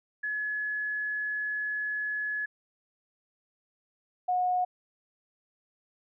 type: tone pair in turn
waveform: sine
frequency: 1700 / 726.8 Hz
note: G#6 / F#5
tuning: +40 / -31 cents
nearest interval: octave + minor third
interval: 1471 cents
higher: first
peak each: -29 / -24 dBFS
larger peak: second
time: 0.23-2.46 / 4.28-4.65 s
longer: first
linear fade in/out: 10 ms
effects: none